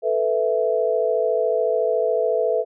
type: chord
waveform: sine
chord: A suspended second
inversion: none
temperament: equal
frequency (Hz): 440 / 493.9 / 659.3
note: A4 / B4 / E5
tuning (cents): 0 / 0 / 0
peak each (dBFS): -22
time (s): 0.02-2.65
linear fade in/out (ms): 50
effects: none